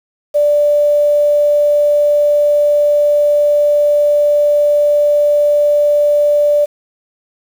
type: tone with quantisation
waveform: sine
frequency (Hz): 587.3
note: D5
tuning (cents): 0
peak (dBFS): -8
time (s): 0.34-6.66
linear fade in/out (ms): 20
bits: 6
effects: none